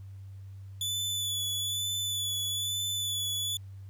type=tone with vibrato; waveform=sawtooth; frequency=3462 Hz; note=A7; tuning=29 cents flat; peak=-27 dBFS; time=0.81-3.57 s; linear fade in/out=2 ms; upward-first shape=sine; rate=1.1 Hz; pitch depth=25 cents each way; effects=added 97 Hz sine -42 dBFS peak until 3.89 s + pink hiss -68 dBFS RMS until 3.89 s